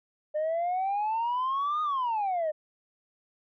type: exponential two-way sweep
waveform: sine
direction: up then down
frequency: 600 to 1244.5 to 600 Hz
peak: -24 dBFS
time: 0.34-2.52 s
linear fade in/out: 20 ms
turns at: 1.82 s
effects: tanh soft clip ceiling -24 dBFS